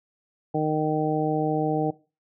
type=harmonic tone; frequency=154.3 Hz; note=D#3; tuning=14 cents flat; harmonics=1 / 2 / 3 / 4 / 5; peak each=-28 / -27 / -27 / -31 / -28 dBFS; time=0.54-1.91 s; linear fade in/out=10 ms; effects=noise-tail reverb RT60 0.3 s tail -19 dB re dry

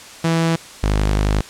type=tone pair in turn; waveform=sawtooth; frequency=164.81 / 51.24 Hz; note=E3 / G#1; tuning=0 / -23 cents; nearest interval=octave + minor sixth; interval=2023 cents; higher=first; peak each=-11 dBFS; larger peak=neither; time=0.24-0.56 / 0.83-1.41 s; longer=second; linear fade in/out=5 ms; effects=white hiss -38 dBFS RMS until 1.49 s + low-pass 8000 Hz 12 dB/octave

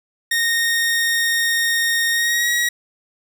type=tone with pitch glide; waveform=sawtooth; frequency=1852 to 1906.3 Hz; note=A#6 to A#6; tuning=-12 to +38 cents; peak=-13 dBFS; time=0.31-2.69 s; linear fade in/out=5 ms; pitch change=+50 cents; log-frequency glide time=2.11-2.5 s; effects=none

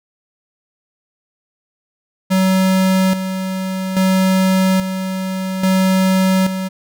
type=tone with tremolo; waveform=square; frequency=188.6 Hz; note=F#3; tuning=33 cents sharp; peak=-12 dBFS; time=2.3-6.69 s; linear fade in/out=20 ms; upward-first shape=square; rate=0.6 Hz; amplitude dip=60%; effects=none

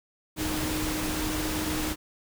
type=tone in noise; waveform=sine; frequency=309.1 Hz; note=D#4; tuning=11 cents flat; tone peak=-31 dBFS; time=0.36-1.96 s; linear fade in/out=50 ms; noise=pink; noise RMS=-31 dBFS; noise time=0.36-1.96 s; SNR=-3 dB; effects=none

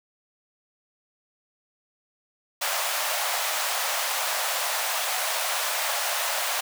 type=high-pass noise; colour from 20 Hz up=pink; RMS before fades=-27 dBFS; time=2.61-6.61 s; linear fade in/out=10 ms; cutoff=580 Hz; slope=48 dB/octave; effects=none

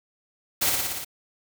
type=noise with echo; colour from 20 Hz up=white; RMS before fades=-23 dBFS; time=0.61-0.7 s; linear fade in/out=10 ms; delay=58 ms; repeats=6; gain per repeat=-2 dB; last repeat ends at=1.048 s; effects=none

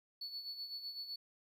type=tone with tremolo; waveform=triangle; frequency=4435 Hz; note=C#8; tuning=in tune; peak=-38 dBFS; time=0.21-1.16 s; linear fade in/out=5 ms; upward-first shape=sine; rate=7.9 Hz; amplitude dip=65%; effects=tanh soft clip ceiling -36 dBFS + 13-bit

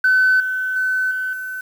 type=tone with level steps; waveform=sine; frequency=1516 Hz; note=F#6; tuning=42 cents sharp; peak=-10 / -19 / -16 / -20 / -25 dBFS; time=0.04-1.61 s; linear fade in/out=5 ms; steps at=0.4 / 0.76 / 1.11 / 1.33 s; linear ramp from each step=2 ms; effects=tanh soft clip ceiling -8 dBFS + 7-bit

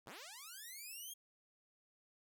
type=linear sweep; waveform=5% pulse; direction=up; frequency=64.5 to 3289 Hz; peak=-39 dBFS; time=0.06-1.14 s; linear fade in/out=10 ms; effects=none

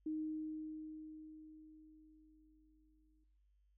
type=tone with exponential decay; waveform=sine; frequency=311.1 Hz; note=D#4; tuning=in tune; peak=-37 dBFS; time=0.06-3.24 s; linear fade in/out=5 ms; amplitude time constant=690 ms; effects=noise-tail reverb RT60 0.9 s tail -19 dB re dry + added 50 Hz sine -70 dBFS peak until 3.77 s

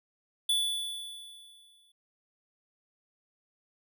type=tone with exponential decay; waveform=square; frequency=3459 Hz; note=A7; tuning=30 cents flat; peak=-24 dBFS; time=0.49-1.92 s; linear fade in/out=5 ms; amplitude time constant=310 ms; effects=none

